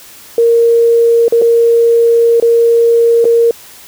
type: tone with dropouts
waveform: sine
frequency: 465.3 Hz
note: A#4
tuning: 3 cents flat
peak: -5 dBFS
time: 0.38-3.51 s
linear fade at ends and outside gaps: 2 ms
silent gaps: 1.282-1.323 / 1.416-1.42 / 2.4-2.424 / 3.244-3.252 s
effects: white hiss -36 dBFS RMS until 3.87 s